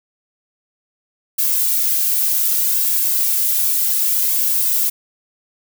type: noise with flanger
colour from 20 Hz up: violet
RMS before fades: -17 dBFS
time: 1.38-4.9 s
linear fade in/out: 10 ms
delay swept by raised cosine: 1.8 to 2.58 ms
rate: 0.65 Hz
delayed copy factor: +0.75
effects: none